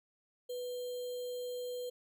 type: tone with sample-and-hold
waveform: sine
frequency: 493.9 Hz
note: B4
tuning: in tune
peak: -37 dBFS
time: 0.49-1.9 s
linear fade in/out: 10 ms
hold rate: 3675 Hz
effects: none